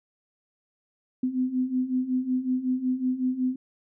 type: beating tone pair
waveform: sine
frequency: 251.8 / 257.2 Hz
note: B3 / C4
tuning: +34 / -30 cents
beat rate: 5.4 Hz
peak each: -29 / -25 dBFS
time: 1.23-3.56 s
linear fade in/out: 5 ms
effects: none